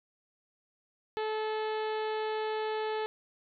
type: harmonic tone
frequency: 433.5 Hz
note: A4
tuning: 26 cents flat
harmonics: 1 / 2 / 3 / 4 / 5 / 6 / 7 / 8 / 9 / 10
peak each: -32 / -36 / -45 / -44 / -49 / -50 / -50 / -51 / -54 / -55 dBFS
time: 1.17-3.06 s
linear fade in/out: 0 ms
effects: none